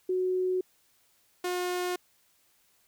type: tone pair in turn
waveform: sine / sawtooth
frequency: 368.8 / 359.1 Hz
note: F#4 / F4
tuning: -6 / +48 cents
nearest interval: unison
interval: 46 cents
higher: first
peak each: -25 dBFS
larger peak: neither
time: 0.09-0.61 / 1.44-1.96 s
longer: neither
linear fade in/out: 5 ms
effects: white hiss -67 dBFS RMS until 2.87 s